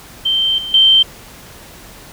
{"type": "tone with level steps", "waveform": "sine", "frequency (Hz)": 3125, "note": "G7", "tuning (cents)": -6, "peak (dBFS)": [-12, -22, -6], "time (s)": [0.25, 1.03], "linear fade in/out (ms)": 10, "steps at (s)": [0.58, 0.74], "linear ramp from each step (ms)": 2, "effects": ["pink hiss -38 dBFS RMS until 2.12 s"]}